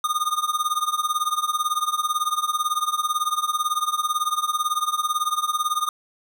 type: tone with tremolo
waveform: square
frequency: 1225 Hz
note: D#6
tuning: 27 cents flat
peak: -18 dBFS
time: 0.04-5.89 s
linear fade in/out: 2 ms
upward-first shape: triangle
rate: 18 Hz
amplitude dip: 95%
effects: none